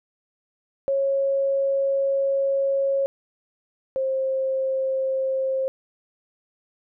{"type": "tone pair in turn", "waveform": "sine", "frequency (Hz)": [548, 530.3], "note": ["C#5", "C5"], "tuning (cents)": [-20, 23], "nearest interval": "minor second", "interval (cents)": 57, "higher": "first", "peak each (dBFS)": [-19, -21], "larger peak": "first", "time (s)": [[0.88, 3.06], [3.96, 5.68]], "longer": "first", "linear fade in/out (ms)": 0, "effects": []}